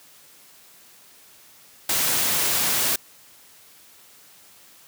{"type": "noise", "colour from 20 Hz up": "white", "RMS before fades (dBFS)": -22, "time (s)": [1.89, 2.96], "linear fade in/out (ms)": 5, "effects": ["white hiss -51 dBFS RMS until 4.87 s", "high-pass 80 Hz 12 dB/octave"]}